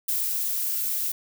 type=noise with ADSR envelope; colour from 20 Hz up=violet; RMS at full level=-25 dBFS; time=0.08-1.12 s; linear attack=9 ms; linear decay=210 ms; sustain=-2 dB; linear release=5 ms; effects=none

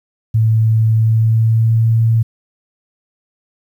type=tone with pitch glide; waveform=sine; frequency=111.1 to 113.5 Hz; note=A2 to A#2; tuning=+17 to -46 cents; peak=-9 dBFS; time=0.34-2.23 s; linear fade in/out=10 ms; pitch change=+37 cents; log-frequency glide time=0.92-1.91 s; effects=8-bit

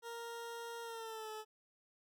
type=tone with pitch glide; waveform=20% pulse; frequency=466.2 to 432.5 Hz; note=A#4 to A4; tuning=0 to -30 cents; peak=-39 dBFS; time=0.02-1.45 s; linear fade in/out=50 ms; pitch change=-130 cents; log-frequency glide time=0.82-1.3 s; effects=none

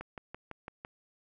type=click train; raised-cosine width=0.5 ms; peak=-26 dBFS; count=6; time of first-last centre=0.01-0.849 s; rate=5.96 Hz; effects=none

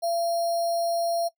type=tone with sample-and-hold; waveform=sine; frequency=680 Hz; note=F5; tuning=46 cents flat; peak=-23 dBFS; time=0.02-1.29 s; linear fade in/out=20 ms; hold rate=4900 Hz; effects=noise-tail reverb RT60 0.1 s tail -19 dB re dry

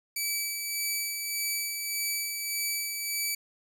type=tone with tremolo; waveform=10% pulse; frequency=2301 Hz; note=D7; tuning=36 cents flat; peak=-19 dBFS; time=0.16-3.35 s; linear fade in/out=5 ms; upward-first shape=sine; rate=1.7 Hz; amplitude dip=40%; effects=none

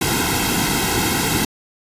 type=noise with comb filter; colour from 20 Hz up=pink; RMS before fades=-19 dBFS; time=0.01-1.45 s; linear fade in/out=5 ms; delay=1.7 ms; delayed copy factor=-1; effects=resampled to 32000 Hz

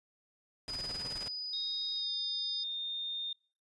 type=noise with tremolo; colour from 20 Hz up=pink; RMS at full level=-44 dBFS; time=0.68-1.28 s; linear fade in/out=0 ms; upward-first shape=square; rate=19 Hz; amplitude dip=55%
type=tone; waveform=sine; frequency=4964 Hz; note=D#8; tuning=5 cents flat; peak=-37 dBFS; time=0.68-2.64 s; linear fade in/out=10 ms
type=tone with pitch glide; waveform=sine; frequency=3759 to 3644 Hz; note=A#7 to A#7; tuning=+14 to -40 cents; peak=-35 dBFS; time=1.53-3.33 s; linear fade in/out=5 ms; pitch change=-54 cents; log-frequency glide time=1.94-2.1 s
effects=noise-tail reverb RT60 0.4 s tail -24 dB re dry + resampled to 24000 Hz

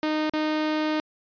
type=tone with dropouts; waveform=sawtooth; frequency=308.1 Hz; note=D#4; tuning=17 cents flat; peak=-19 dBFS; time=0.03-1 s; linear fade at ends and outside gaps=1 ms; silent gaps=0.297-0.336 s; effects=resampled to 11025 Hz

